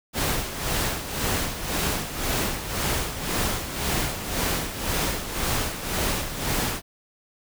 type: noise with tremolo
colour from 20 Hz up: pink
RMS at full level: -24 dBFS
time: 0.13-6.82 s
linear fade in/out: 50 ms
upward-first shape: sine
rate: 1.9 Hz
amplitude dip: 65%
effects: none